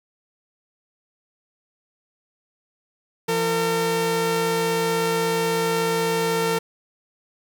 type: tone pair together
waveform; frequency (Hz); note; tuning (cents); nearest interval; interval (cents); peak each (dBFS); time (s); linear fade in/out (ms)
sawtooth; 170.3 / 454.6; F3 / A#4; -43 / -43; octave + perfect fourth; 1700; -23 / -17; 3.28-6.59; 10
effects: none